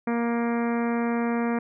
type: harmonic tone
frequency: 234.8 Hz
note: A#3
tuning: 13 cents sharp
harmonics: 1 / 2 / 3 / 4 / 5 / 6 / 7 / 8 / 9 / 10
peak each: -24 / -30 / -34 / -36 / -38 / -40 / -41 / -42 / -43 / -44 dBFS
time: 0.07-1.59 s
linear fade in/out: 5 ms
effects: none